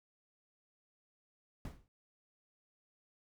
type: noise with exponential decay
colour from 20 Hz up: brown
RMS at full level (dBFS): -39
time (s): 1.65-1.88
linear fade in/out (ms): 1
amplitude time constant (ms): 50
effects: none